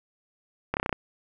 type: slowing click train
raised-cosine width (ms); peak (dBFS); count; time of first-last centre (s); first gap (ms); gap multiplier
0.5; -11; 7; 0.74-0.928; 29; 1.03
effects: none